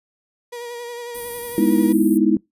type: tone with vibrato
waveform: 35% pulse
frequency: 477.7 Hz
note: A#4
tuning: 42 cents sharp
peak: -28 dBFS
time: 0.52-1.93 s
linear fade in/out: 10 ms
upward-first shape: sine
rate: 11 Hz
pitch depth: 28 cents each way
type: band-stop noise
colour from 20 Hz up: white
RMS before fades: -33 dBFS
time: 1.14-2.18 s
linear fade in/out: 10 ms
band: 330 to 8600 Hz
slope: 96 dB/octave
type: chord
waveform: sine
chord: E major seventh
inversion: first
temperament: equal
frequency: 207.7 / 246.9 / 311.1 / 329.6 Hz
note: G#3 / B3 / D#4 / E4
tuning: 0 / 0 / 0 / 0 cents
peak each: -19 / -21 / -18 / -18 dBFS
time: 1.58-2.37 s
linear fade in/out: 2 ms
effects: noise-tail reverb RT60 0.2 s tail -25 dB re dry + resampled to 32000 Hz